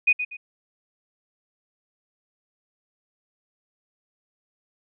sine tone with echo, 2478 Hz, D#7, 8 cents flat, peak -14 dBFS, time 0.07-0.13 s, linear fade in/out 10 ms, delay 120 ms, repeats 2, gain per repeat -10 dB, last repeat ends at 0.37 s, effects none

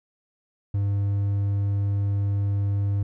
triangle tone, 100.3 Hz, G2, 40 cents sharp, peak -19 dBFS, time 0.74-3.03 s, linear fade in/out 5 ms, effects none

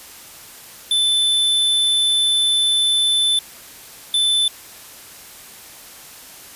square tone pair in turn, 3520 / 3520 Hz, A7 / A7, 0 / 0 cents, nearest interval unison, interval 0 cents, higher neither, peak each -15 / -15 dBFS, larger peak neither, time 0.91-3.39 / 4.14-4.48 s, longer first, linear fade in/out 2 ms, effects white hiss -40 dBFS RMS until 6.55 s + resampled to 32000 Hz

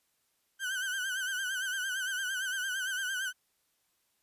35% pulse tone with vibrato, 1529 Hz, G6, 44 cents flat, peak -30 dBFS, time 0.59-3.33 s, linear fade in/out 50 ms, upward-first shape sine, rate 8.8 Hz, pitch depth 75 cents each way, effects white hiss -75 dBFS RMS until 4.22 s + resampled to 32000 Hz

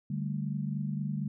sine chord, D suspended fourth, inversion none, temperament equal, 146.83 / 196 / 220 Hz, D3 / G3 / A3, 0 / 0 / 0 cents, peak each -33 / -35 / -38 dBFS, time 0.1-1.28 s, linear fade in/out 5 ms, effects none

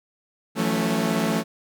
sawtooth chord, F# minor seventh, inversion third, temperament equal with one note detuned, 164.81 / 180.77 / 220 / 277.2 Hz, E3 / F#3 / A3 / C#4, 0 / -40 / 0 / 0 cents, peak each -24 / -24 / -20 / -25 dBFS, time 0.55-1.44 s, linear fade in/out 50 ms, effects none

